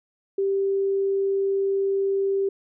sine tone, 392 Hz, G4, in tune, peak -20 dBFS, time 0.38-2.49 s, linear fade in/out 5 ms, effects none

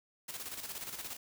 white noise with tremolo, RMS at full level -41 dBFS, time 0.28-1.17 s, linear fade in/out 10 ms, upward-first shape square, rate 17 Hz, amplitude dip 55%, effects none

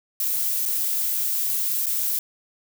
violet noise with dropouts, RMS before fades -24 dBFS, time 0.2-2.19 s, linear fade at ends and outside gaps 2 ms, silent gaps 0.655-0.659 / 1.86-1.866 s, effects none

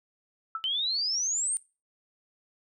sine tone with exponential decay, 1318.5 Hz, E6, in tune, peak -26 dBFS, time 0.55-0.66 s, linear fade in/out 2 ms, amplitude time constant 22 ms
sine exponential sweep, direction up, 3009 to 9020 Hz, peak -26 dBFS, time 0.64-1.57 s, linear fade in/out 0 ms
effects noise-tail reverb RT60 0.3 s tail -21 dB re dry

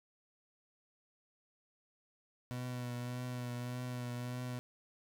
30% pulse tone with vibrato, 123.47 Hz, B2, in tune, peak -36 dBFS, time 2.51-4.59 s, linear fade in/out 0 ms, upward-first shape triangle, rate 1.7 Hz, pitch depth 29 cents each way, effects none

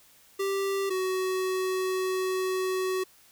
square tone pair in turn, 392 / 374 Hz, G4 / F#4, 0 / +19 cents, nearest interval minor second, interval 81 cents, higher first, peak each -27 dBFS, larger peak neither, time 0.39-0.9 / 0.9-3.04 s, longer second, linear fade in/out 10 ms, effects white hiss -58 dBFS RMS until 3.31 s

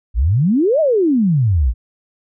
sine exponential two-way sweep, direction up then down, 50.4 to 659.3 to 53.3 Hz, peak -11 dBFS, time 0.14-1.74 s, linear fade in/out 50 ms, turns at 0.8 s, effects none

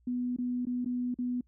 sine tone with dropouts, 246.9 Hz, B3, in tune, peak -29 dBFS, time 0.07-1.41 s, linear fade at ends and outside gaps 5 ms, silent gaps 0.364-0.385 / 0.653-0.668 / 0.847-0.858 / 1.143-1.187 s, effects noise-tail reverb RT60 0.1 s tail -26 dB re dry + added 60 Hz sine -63 dBFS peak until 1.47 s

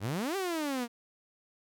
sawtooth exponential two-way sweep, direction up then down, 91 to 400 to 230.4 Hz, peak -27 dBFS, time 0-0.88 s, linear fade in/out 50 ms, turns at 0.36 s, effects none

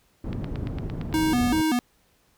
white low-pass noise, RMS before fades -31 dBFS, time 0.24-1.62 s, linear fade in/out 2 ms, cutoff 190 Hz, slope 12 dB/octave
click train, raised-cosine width 0.3 ms, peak -22 dBFS, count 8, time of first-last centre 0.33-1.127 s, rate 8.78 Hz
square tone with vibrato, 277.2 Hz, C#4, in tune, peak -21 dBFS, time 1.14-1.79 s, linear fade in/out 0 ms, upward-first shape square, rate 2.6 Hz, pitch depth 220 cents each way
effects pink hiss -64 dBFS RMS until 2.37 s

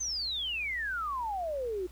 sine exponential sweep, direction down, 6350 to 349.2 Hz, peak -31 dBFS, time 0-1.87 s, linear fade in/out 10 ms, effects added 60 Hz sine -48 dBFS peak until 1.91 s + pink hiss -58 dBFS RMS until 1.91 s

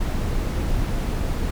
brown noise, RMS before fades -23 dBFS, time 0-1.51 s, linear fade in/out 10 ms, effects none

